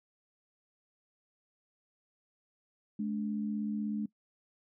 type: tone pair together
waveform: sine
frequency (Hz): 212.1 / 288.4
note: G#3 / D4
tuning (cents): +37 / -31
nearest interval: perfect fourth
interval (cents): 532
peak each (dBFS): -32 / -39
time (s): 2.99-4.06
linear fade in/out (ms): 5
effects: noise-tail reverb RT60 0.1 s tail -20 dB re dry